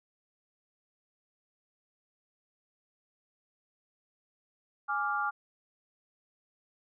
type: chord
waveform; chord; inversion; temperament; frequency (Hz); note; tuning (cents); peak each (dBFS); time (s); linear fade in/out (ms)
sine; D diminished; second; equal; 830.6 / 1174.7 / 1396.9; Ab5 / D6 / F6; 0 / 0 / 0; -34 / -33 / -32; 4.88-5.31; 20
effects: none